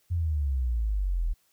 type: exponential sweep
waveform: sine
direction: down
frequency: 89.4 to 38.89 Hz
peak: -24 dBFS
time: 0.1-1.34 s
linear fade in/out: 20 ms
effects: white hiss -68 dBFS RMS until 1.52 s

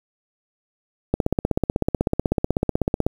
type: click train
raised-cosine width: 2 ms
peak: -5 dBFS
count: 32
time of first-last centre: 1.14-3.065 s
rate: 16.1 Hz
effects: 7-bit

